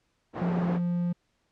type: band-pass noise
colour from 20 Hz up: pink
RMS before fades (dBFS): -34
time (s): 0.33-0.8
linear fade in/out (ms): 50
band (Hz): 210 to 960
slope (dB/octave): 12
type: tone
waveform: triangle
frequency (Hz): 174.8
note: F3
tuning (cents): +2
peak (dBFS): -23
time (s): 0.41-1.13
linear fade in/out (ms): 10
effects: pink hiss -73 dBFS RMS until 1.51 s + low-pass 7000 Hz 12 dB/octave